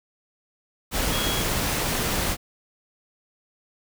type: tone in noise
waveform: sine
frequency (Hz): 3313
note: G#7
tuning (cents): -5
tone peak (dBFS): -30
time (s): 1.1-1.44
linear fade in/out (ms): 50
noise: pink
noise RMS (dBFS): -25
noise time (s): 0.91-2.37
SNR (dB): -8
effects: none